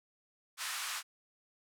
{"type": "band-pass noise", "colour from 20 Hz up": "pink", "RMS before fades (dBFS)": -39, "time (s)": [0.57, 1.03], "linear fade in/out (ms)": 50, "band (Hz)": [1100, 12000], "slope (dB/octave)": 24, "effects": []}